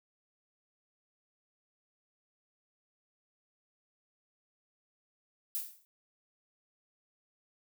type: noise with exponential decay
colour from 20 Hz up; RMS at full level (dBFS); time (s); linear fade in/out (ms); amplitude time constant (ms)
violet; -32; 5.55-5.85; 0; 65
effects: none